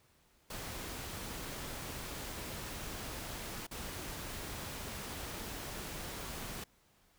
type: noise with dropouts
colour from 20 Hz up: pink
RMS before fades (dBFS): -43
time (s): 0.5-6.64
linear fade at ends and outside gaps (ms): 5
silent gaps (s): 3.668-3.711
effects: pink hiss -69 dBFS RMS until 7.18 s